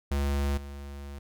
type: tone with level steps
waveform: square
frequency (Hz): 70.4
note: C#2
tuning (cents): +27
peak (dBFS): -26 / -39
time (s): 0.11-1.19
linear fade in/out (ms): 5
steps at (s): 0.57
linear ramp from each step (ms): 5
effects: none